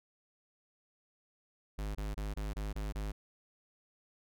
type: tone bursts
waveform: square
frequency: 51.5 Hz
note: G#1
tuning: 14 cents flat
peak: -36 dBFS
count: 7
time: 1.78-3.12 s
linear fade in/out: 10 ms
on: 170 ms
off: 25 ms
effects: none